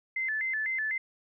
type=tone with vibrato; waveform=sine; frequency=1900 Hz; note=A#6; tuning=33 cents sharp; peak=-28 dBFS; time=0.16-0.98 s; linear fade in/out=5 ms; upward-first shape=square; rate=4 Hz; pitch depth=150 cents each way; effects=none